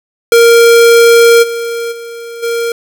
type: tone with level steps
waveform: square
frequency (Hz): 466.2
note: A#4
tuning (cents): 0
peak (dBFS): -3 / -16 / -24 / -13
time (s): 0.32-2.72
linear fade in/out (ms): 2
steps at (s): 1.42 / 1.91 / 2.42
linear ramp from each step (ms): 20
effects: none